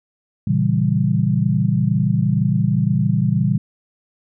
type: chord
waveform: sine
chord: A# diminished seventh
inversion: none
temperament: equal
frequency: 116.54 / 138.59 / 164.81 / 196 Hz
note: A#2 / C#3 / E3 / G3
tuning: 0 / 0 / 0 / 0 cents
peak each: -20 dBFS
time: 0.47-3.58 s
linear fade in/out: 5 ms
effects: none